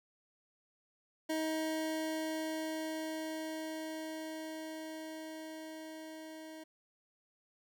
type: tone with level ramp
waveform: 25% pulse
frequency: 316.1 Hz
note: D#4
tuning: 27 cents sharp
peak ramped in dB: -29 to -43 dBFS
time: 1.29-6.64 s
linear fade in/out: 10 ms
effects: none